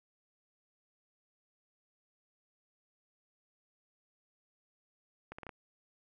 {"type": "accelerating click train", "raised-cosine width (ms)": 0.5, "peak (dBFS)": -29, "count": 5, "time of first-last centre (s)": [5.32, 5.492], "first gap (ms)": 65, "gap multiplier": 0.73, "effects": []}